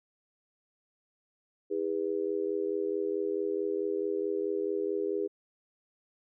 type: tone with amplitude modulation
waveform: sine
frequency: 405.1 Hz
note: G#4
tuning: 43 cents flat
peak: -24 dBFS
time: 1.7-5.28 s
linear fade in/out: 20 ms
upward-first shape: sine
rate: 84.6 Hz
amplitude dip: 100%
effects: none